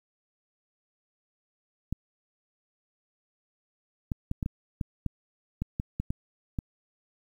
clicks, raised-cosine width 5 ms, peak -17 dBFS, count 12, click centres 1.926 / 4.118 / 4.314 / 4.428 / 4.461 / 4.812 / 5.063 / 5.62 / 5.799 / 6 / 6.105 / 6.588 s, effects 9-bit

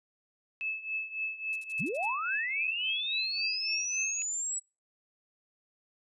sine tone with tremolo, 2608 Hz, E7, 19 cents flat, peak -29 dBFS, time 0.61-4.22 s, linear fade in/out 0 ms, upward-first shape triangle, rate 3.6 Hz, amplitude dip 85%
violet noise bursts, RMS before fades -45 dBFS, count 7, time 1.53-2.054 s, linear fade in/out 0 ms, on 26 ms, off 57 ms
sine linear sweep, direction up, 103.83 to 7890 Hz, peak -31 dBFS, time 1.79-4.6 s, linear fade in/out 20 ms
effects noise-tail reverb RT60 0.3 s tail -26 dB re dry + resampled to 24000 Hz

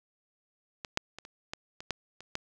clicks, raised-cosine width 0.2 ms, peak -20 / -9 / -25 / -29 / -18 / -25 / -13 / -29 / -15 dBFS, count 9, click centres 0.848 / 0.974 / 1.186 / 1.251 / 1.535 / 1.805 / 1.907 / 2.206 / 2.354 s, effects none

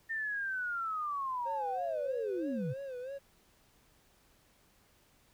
sine linear sweep, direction down, 1823 to 116.54 Hz, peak -33 dBFS, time 0.09-2.74 s, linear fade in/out 20 ms
triangle tone with vibrato, 523.3 Hz, C5, in tune, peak -37 dBFS, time 1.45-3.19 s, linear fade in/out 20 ms, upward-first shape sine, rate 3.1 Hz, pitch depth 110 cents each way
effects pink hiss -67 dBFS RMS until 5.33 s

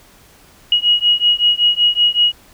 sine beating tone pair, 2895 / 2900.3 Hz, F#7 / F#7, -38 / -35 cents, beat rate 5.3 Hz, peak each -14 dBFS, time 0.72-2.32 s, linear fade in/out 2 ms, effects pink hiss -47 dBFS RMS until 2.53 s

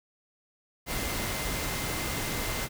sine tone in noise, 2080 Hz, C7, 11 cents flat, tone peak -41 dBFS, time 0.86-2.69 s, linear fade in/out 50 ms, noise pink, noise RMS -32 dBFS, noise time 0.86-2.69 s, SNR -12 dB, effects none

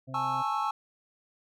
harmonic tone, 131.4 Hz, C3, 8 cents sharp, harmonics 1 / 2 / 4 / 5, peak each -40 / -44 / -49 / -51 dBFS, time 0.07-0.43 s, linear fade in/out 20 ms
triangle chord, A major seventh, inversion third, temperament equal with one note detuned, 830.6 / 880 / 1098.5 / 1318.5 Hz, G#5 / A5 / C#6 / E6, 0 / 0 / -16 / 0 cents, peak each -31 dBFS, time 0.14-0.71 s, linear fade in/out 5 ms
effects none

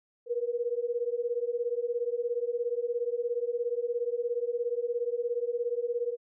sine beating tone pair, 470 / 487 Hz, A#4 / B4, +14 / -24 cents, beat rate 17 Hz, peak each -31 dBFS, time 0.26-6.17 s, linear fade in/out 50 ms, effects none

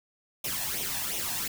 white noise with flanger, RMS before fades -32 dBFS, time 0.44-1.48 s, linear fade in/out 5 ms, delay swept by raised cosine 0.32 to 1.18 ms, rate 2.8 Hz, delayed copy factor +0.65, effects none

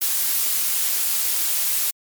blue noise, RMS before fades -21 dBFS, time 0.01-1.91 s, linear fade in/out 10 ms, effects MP3 96 kbps

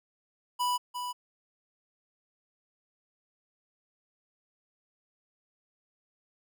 square tone with echo, 986 Hz, B5, 3 cents flat, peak -27 dBFS, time 0.59-0.78 s, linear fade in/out 20 ms, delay 350 ms, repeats 1, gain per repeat -7 dB, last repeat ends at 1.13 s, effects none

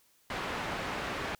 white low-pass noise, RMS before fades -36 dBFS, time 0.3-1.35 s, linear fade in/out 2 ms, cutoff 1800 Hz, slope 12 dB/octave, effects white hiss -67 dBFS RMS until 1.39 s

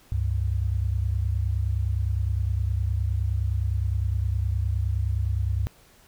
sine tone pair together, 69.7 / 99.4 Hz, C#2 / G2, +10 / +25 cents, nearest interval tritone, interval 615 cents, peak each -25 dBFS, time 0.12-5.67 s, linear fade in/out 0 ms, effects pink hiss -56 dBFS RMS until 6.07 s

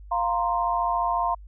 sine chord, F suspended fourth, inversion none, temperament equal, 698.5 / 932.3 / 1046.5 Hz, F5 / Bb5 / C6, 0 / 0 / 0 cents, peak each -26 dBFS, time 0.11-1.35 s, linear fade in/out 10 ms, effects added 50 Hz sine -41 dBFS peak until 1.47 s

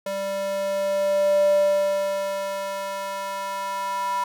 square tone with high-pass filter sweep, 196 Hz, G3, in tune, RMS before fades -24 dBFS, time 0.06-4.24 s, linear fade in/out 5 ms, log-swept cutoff 460 to 940 Hz, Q 9, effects none

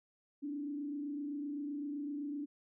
sine tone with frequency modulation, 289.3 Hz, D4, 26 cents flat, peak -37 dBFS, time 0.42-2.46 s, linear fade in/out 20 ms, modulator 27.8 Hz, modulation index 0.56, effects none

